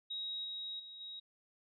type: tone with level steps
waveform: sine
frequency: 3802 Hz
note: A#7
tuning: 33 cents sharp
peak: -38 / -40 / -48 / -44 dBFS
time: 0.1-1.2 s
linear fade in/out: 10 ms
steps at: 0.44 / 0.79 / 1 s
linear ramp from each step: 10 ms
effects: none